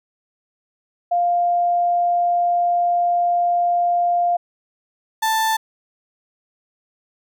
sine / 35% pulse tone pair in turn, 700 / 884.1 Hz, F5 / A5, +4 / +8 cents, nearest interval major third, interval 404 cents, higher second, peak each -15 dBFS, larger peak neither, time 1.11-4.37 / 5.22-5.57 s, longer first, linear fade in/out 10 ms, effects none

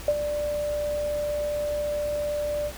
sine tone with ADSR envelope, 590 Hz, D5, 8 cents sharp, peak -16 dBFS, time 0.08-2.72 s, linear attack 3 ms, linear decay 51 ms, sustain -9 dB, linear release 59 ms, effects added 60 Hz sine -40 dBFS peak until 2.77 s + pink hiss -41 dBFS RMS until 2.77 s

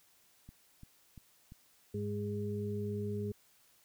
click train, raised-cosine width 5 ms, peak -38 dBFS, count 4, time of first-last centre 0.49-1.521 s, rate 2.91 Hz
harmonic tone, 103 Hz, G#2, 14 cents flat, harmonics 1 / 2 / 4, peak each -38 / -39 / -39 dBFS, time 1.94-3.32 s, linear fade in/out 5 ms
effects white hiss -67 dBFS RMS until 3.84 s

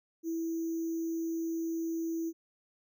sine tone with sample-and-hold, 329.6 Hz, E4, in tune, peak -31 dBFS, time 0.23-2.33 s, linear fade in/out 50 ms, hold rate 6300 Hz, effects none

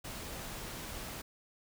pink noise, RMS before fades -43 dBFS, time 0.04-1.22 s, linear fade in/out 10 ms, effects none

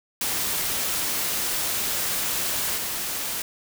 white noise with level steps, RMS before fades -26 / -29 dBFS, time 0.21-3.42 s, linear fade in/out 2 ms, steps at 2.76 s, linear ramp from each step 20 ms, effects none

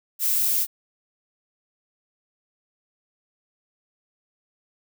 violet noise, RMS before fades -22 dBFS, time 0.19-0.67 s, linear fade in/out 50 ms, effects none

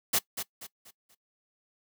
white noise with echo, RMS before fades -25 dBFS, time 0.13-0.19 s, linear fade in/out 10 ms, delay 240 ms, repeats 4, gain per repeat -9 dB, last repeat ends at 1.15 s, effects noise-tail reverb RT60 0.1 s tail -20 dB re dry + high-pass 100 Hz 12 dB/octave

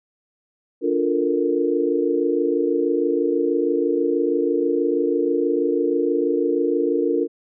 sine chord, Bb major seventh, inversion first, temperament equal with one note detuned, 290.8 / 349.2 / 440 / 466.2 Hz, D4 / F4 / A4 / Bb4, -17 / 0 / 0 / 0 cents, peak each -23 / -22 / -26 / -22 dBFS, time 0.81-7.28 s, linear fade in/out 50 ms, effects none

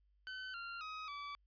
sawtooth tone with pitch steps, 1519 / 1384.9 / 1262.7 / 1151.2 Hz, F#6 / F6 / D#6 / D6, +45 / -15 / +25 / -35 cents, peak -40 dBFS, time 0.27-1.35 s, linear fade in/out 0 ms, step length 270 ms, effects added 50 Hz sine -70 dBFS peak until 1.46 s + resampled to 11025 Hz

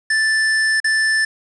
square tone with dropouts, 1760 Hz, A6, in tune, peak -15 dBFS, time 0.1-1.25 s, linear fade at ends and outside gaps 5 ms, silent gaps 0.802-0.843 s, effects resampled to 22050 Hz + 7-bit

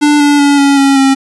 square tone with pitch steps, 294.8 / 289.7 / 284.8 / 279.9 / 275.1 / 270.3 Hz, D4 / D4 / C#4 / C#4 / C#4 / C#4, +7 / -24 / +47 / +17 / -13 / -44 cents, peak -6 dBFS, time 0.01-1.15 s, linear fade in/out 20 ms, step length 190 ms, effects resampled to 24000 Hz

